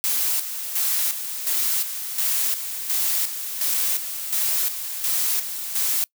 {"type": "noise with tremolo", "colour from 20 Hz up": "blue", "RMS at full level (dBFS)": -22, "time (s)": [0.04, 6.04], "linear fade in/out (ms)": 0, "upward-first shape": "square", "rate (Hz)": 1.4, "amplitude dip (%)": 60, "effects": ["noise-tail reverb RT60 0.1 s tail -24 dB re dry"]}